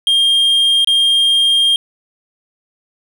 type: tone with dropouts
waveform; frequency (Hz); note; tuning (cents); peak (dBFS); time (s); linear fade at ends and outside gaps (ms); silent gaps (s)
triangle; 3213; G7; +42; -8; 0.07-1.76; 1; 0.846-0.873
effects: none